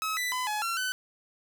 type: tone with pitch steps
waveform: sawtooth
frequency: 1284 / 1986 / 1008 / 846 / 1362 / 1510 Hz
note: E6 / B6 / B5 / G#5 / F6 / F#6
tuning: -46 / +9 / +35 / +32 / -44 / +35 cents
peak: -25 dBFS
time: 0.02-0.92 s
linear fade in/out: 0 ms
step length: 150 ms
effects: none